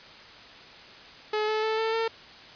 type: tone with pitch steps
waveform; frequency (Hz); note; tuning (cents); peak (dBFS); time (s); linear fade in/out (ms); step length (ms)
sawtooth; 426.9 / 433.1 / 439.4 / 445.8 / 452.3; G#4 / A4 / A4 / A4 / A4; +48 / -27 / -2 / +23 / +48; -21; 1.33-2.08; 5; 150
effects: white hiss -47 dBFS RMS until 2.55 s + resampled to 11025 Hz